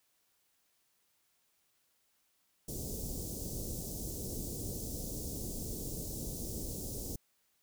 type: band-stop noise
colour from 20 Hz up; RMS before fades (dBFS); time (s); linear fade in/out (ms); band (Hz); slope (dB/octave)
pink; -40; 2.68-7.16; 5; 500 to 5700; 24
effects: white hiss -75 dBFS RMS until 7.62 s